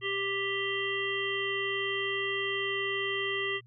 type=harmonic tone; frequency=393.8 Hz; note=G4; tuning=8 cents sharp; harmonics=1 / 3 / 5 / 7 / 8; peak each=-34 / -39 / -33 / -37 / -37 dBFS; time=0.01-3.61 s; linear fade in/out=50 ms; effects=added 120 Hz sine -54 dBFS peak until 3.66 s